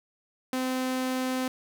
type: tone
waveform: sawtooth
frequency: 257.5 Hz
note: C4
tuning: 28 cents flat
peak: -23 dBFS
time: 0.53-1.48 s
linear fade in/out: 2 ms
effects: none